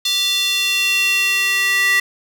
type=tone with high-pass filter sweep; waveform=square; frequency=390 Hz; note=G4; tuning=9 cents flat; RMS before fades=-17 dBFS; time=0.05-2 s; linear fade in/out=5 ms; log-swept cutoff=3700 to 2000 Hz; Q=4.2; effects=none